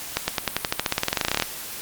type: accelerating click train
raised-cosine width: 0.2 ms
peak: -3 dBFS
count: 23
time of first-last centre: 0.17-1.423 s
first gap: 110 ms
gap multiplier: 0.93
effects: white hiss -35 dBFS RMS until 1.81 s + Opus 48 kbps